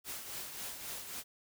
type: noise with tremolo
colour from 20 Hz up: white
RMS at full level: -41 dBFS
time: 0.04-1.24 s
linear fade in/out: 50 ms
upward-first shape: triangle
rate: 3.7 Hz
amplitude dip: 55%
effects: none